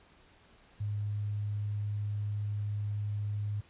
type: tone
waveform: sine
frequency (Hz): 103.7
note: G#2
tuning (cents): -2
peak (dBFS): -31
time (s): 0.8-3.61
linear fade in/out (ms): 10
effects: pink hiss -61 dBFS RMS until 3.69 s + resampled to 8000 Hz